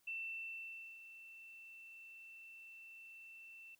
sine tone with ADSR envelope, 2679 Hz, E7, 27 cents sharp, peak -40 dBFS, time 0.07-3.75 s, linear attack 8 ms, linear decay 910 ms, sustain -13 dB, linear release 4 ms, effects white hiss -75 dBFS RMS until 3.79 s

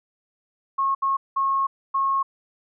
sine tone bursts at uneven times, 1088 Hz, C#6, 33 cents flat, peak -19 dBFS, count 4, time 0.78-0.95 / 1.02-1.17 / 1.36-1.67 / 1.94-2.23 s, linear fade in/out 10 ms, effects none

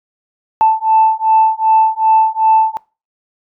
sine beating tone pair, 880 / 882.6 Hz, A5 / A5, 0 / +5 cents, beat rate 2.6 Hz, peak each -11 dBFS, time 0.61-2.77 s, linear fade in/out 0 ms, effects noise-tail reverb RT60 0.3 s tail -22 dB re dry + tanh soft clip ceiling -1 dBFS

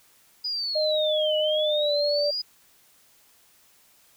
sine linear two-way sweep, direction down then up, 4978 to 2912 to 4978 Hz, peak -26 dBFS, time 0.44-2.42 s, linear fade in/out 10 ms, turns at 1.37 s
sine tone with pitch glide, 615 to 583.2 Hz, D#5 to D5, -20 to -12 cents, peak -22 dBFS, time 0.75-2.31 s, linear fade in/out 10 ms, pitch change -92 cents, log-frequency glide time 1.6-1.94 s
effects white hiss -59 dBFS RMS until 4.16 s

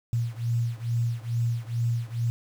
sine beating tone pair, 116.54 / 118.84 Hz, A#2 / A#2, 0 / +34 cents, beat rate 2.3 Hz, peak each -27 / -28 dBFS, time 0.13-2.3 s, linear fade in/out 0 ms, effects 8-bit

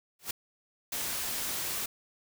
white noise with exponential growth, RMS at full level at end -29 dBFS, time 0.19-0.31 s, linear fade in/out 5 ms, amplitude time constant 26 ms
white noise, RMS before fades -34 dBFS, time 0.92-1.86 s, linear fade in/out 5 ms
effects none

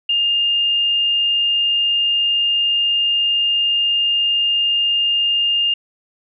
sine tone, 2817 Hz, F7, 14 cents sharp, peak -14 dBFS, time 0.09-5.74 s, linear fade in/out 5 ms, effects none

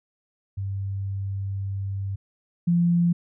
sine tone pair in turn, 98 / 172.46 Hz, G2 / F3, 0 / -21 cents, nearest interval minor seventh, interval 979 cents, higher second, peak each -26 / -17 dBFS, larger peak second, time 0.57-2.16 / 2.67-3.13 s, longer first, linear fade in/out 10 ms, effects none

